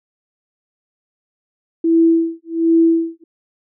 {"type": "tone with tremolo", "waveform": "sine", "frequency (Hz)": 330, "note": "E4", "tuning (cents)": 2, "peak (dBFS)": -8, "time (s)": [1.84, 3.24], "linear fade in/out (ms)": 5, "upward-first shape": "sine", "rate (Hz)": 1.3, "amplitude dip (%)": 100, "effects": []}